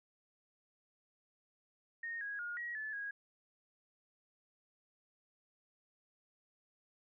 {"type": "tone with pitch steps", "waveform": "sine", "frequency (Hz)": [1850, 1651, 1428, 1904, 1734, 1646], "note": ["A#6", "G#6", "F6", "A#6", "A6", "G#6"], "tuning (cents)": [-14, -11, 38, 36, -26, -16], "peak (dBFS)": -39, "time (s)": [2.03, 3.11], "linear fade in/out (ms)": 5, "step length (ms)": 180, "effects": []}